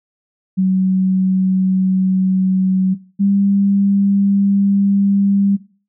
sine tone pair in turn, 187.9 / 198.66 Hz, F#3 / G3, +27 / +23 cents, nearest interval minor second, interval 96 cents, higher second, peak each -11 dBFS, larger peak neither, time 0.57-2.95 / 3.19-5.57 s, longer neither, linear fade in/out 20 ms, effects noise-tail reverb RT60 0.4 s tail -19 dB re dry

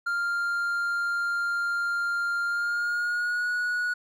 triangle tone with pitch glide, 1396.9 to 1460.4 Hz, F6 to F#6, 0 to -23 cents, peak -23 dBFS, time 0.06-3.94 s, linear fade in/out 10 ms, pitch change +77 cents, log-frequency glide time 2.46-3.5 s, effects none

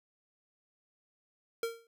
square tone with exponential decay, 460.2 Hz, A#4, 22 cents flat, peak -29 dBFS, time 1.63-1.87 s, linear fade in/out 2 ms, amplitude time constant 52 ms, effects none

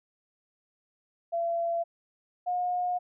sine tone pair in turn, 678 / 718.3 Hz, E5 / F5, +49 / +48 cents, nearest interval minor second, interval 99 cents, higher second, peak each -26 dBFS, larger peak neither, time 1.32-1.84 / 2.46-2.99 s, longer second, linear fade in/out 20 ms, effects none

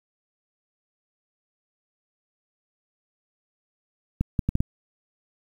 clicks, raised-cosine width 5 ms, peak -10 dBFS, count 5, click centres 4.21 / 4.392 / 4.49 / 4.554 / 4.605 s, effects 8-bit

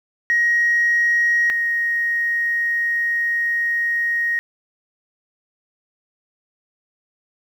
sine tone pair in turn, 1887 / 1874 Hz, A#6 / A#6, +21 / +9 cents, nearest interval unison, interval 12 cents, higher first, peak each -13 / -17 dBFS, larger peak first, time 0.3-1.5 / 1.5-4.39 s, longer second, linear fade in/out 0 ms, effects tanh soft clip ceiling -10 dBFS + 8-bit

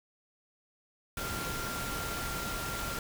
sine tone in noise, 1385 Hz, F6, 15 cents flat, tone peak -39 dBFS, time 1.17-2.99 s, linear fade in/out 2 ms, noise pink, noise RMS -37 dBFS, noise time 1.17-2.99 s, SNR -5 dB, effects none

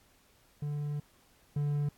triangle tone pair in turn, 146.83 / 145.73 Hz, D3 / D3, 0 / -13 cents, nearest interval unison, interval 13 cents, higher first, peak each -30 / -26 dBFS, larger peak second, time 0.62-1 / 1.56-1.89 s, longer first, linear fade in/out 5 ms, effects pink hiss -65 dBFS RMS until 1.97 s + AAC 64 kbps

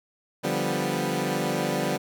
15% pulse chord, G dominant seventh, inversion second, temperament equal, 146.83 / 174.61 / 196 / 246.9 Hz, D3 / F3 / G3 / B3, 0 / 0 / 0 / 0 cents, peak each -24 dBFS, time 0.43-1.98 s, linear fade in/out 20 ms, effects none

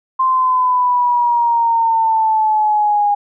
sine exponential sweep, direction down, 1048 to 817 Hz, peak -11 dBFS, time 0.19-3.15 s, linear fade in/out 10 ms, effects none

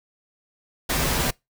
pink noise with comb filter, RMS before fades -23 dBFS, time 0.89-1.31 s, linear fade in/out 10 ms, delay 9.8 ms, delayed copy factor -0.5, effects noise-tail reverb RT60 0.2 s tail -25 dB re dry

